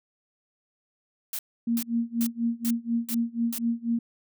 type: noise bursts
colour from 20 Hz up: blue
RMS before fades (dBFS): -32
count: 6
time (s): 1.33-3.584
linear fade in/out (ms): 2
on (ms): 59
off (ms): 380
type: tone with tremolo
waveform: sine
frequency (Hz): 233.1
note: A#3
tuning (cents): 0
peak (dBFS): -21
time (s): 1.67-3.99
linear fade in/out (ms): 5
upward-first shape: sine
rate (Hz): 4.1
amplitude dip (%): 95
effects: none